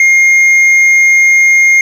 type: tone with hard clipping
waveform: sine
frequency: 2129 Hz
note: C7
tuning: 30 cents sharp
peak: -5 dBFS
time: 0-1.81 s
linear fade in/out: 2 ms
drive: 4 dB
effects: none